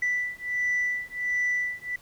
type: beating tone pair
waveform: sine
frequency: 1975.5 / 1976.9 Hz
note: B6 / B6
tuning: 0 / +1 cents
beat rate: 1.4 Hz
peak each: -27 dBFS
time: 0.02-1.96 s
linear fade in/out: 5 ms
effects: tanh soft clip ceiling -20 dBFS + pink hiss -55 dBFS RMS until 2.01 s